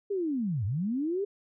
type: linear two-way sweep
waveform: sine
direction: down then up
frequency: 415.3 to 90.8 to 415.3 Hz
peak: -27 dBFS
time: 0.1-1.25 s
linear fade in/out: 10 ms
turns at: 0.65 s
effects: none